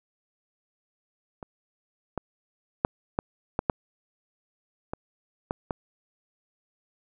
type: clicks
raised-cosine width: 1 ms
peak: -24 / -15 / -6 / -10 / -10 / -7 / -17 / -13 / -14 dBFS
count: 9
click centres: 1.428 / 2.177 / 2.849 / 3.189 / 3.591 / 3.698 / 4.935 / 5.509 / 5.708 s
effects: none